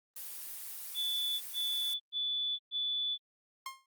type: noise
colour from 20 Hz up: blue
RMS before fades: -43 dBFS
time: 0.16-1.94 s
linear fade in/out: 5 ms
type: tone bursts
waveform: sine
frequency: 3470 Hz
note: A7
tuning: 25 cents flat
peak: -31 dBFS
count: 4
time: 0.94-3.18 s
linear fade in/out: 50 ms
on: 470 ms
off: 120 ms
type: tone with exponential decay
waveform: sawtooth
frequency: 1064 Hz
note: C6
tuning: 29 cents sharp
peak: -32 dBFS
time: 3.66-3.86 s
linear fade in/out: 2 ms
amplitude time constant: 42 ms
effects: Opus 32 kbps